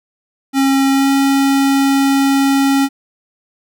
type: tone with pitch glide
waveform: square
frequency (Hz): 271.4 to 274.2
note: C#4 to C#4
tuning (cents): -36 to -19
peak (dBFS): -11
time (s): 0.53-2.89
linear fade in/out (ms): 50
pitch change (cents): +17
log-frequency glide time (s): 0.91-1.1
effects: none